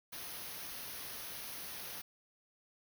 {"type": "band-stop noise", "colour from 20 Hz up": "white", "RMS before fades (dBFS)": -45, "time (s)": [0.12, 2.02], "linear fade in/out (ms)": 10, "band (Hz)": [6400, 9100], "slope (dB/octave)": 96, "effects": []}